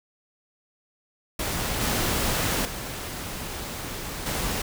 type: noise with level steps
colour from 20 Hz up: pink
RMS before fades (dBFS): -28 / -25 / -34 / -28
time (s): 1.39-4.62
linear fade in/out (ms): 5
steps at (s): 1.81 / 2.65 / 4.26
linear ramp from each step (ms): 2
effects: none